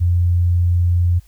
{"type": "tone", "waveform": "sine", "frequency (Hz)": 87.6, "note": "F2", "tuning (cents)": 6, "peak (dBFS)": -12, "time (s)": [0, 1.2], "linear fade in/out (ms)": 20, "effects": ["added 50 Hz sine -47 dBFS peak until 1.27 s", "white hiss -57 dBFS RMS until 1.27 s"]}